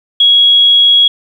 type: tone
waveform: sine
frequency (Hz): 3322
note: G#7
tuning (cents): 0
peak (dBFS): -4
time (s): 0.2-1.08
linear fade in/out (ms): 5
effects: 7-bit